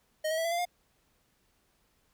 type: tone with pitch steps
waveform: square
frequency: 622.3 / 638.7 / 655.5 / 672.8 / 690.5 / 708.7 Hz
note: D#5 / D#5 / E5 / E5 / F5 / F5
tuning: 0 / +45 / -10 / +35 / -20 / +25 cents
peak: -29 dBFS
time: 0.24-0.654 s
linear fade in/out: 10 ms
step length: 69 ms
effects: pink hiss -71 dBFS RMS until 2.13 s